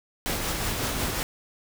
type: noise with tremolo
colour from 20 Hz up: pink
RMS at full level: -27 dBFS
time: 0.26-1.23 s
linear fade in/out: 0 ms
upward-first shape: triangle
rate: 5.5 Hz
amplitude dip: 35%
effects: none